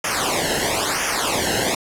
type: noise with flanger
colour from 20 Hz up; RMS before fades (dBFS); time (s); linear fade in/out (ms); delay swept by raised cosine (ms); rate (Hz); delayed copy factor
pink; -21; 0.04-1.75; 5; 0.24 to 0.86; 1; -0.9
effects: low-pass 11000 Hz 12 dB/octave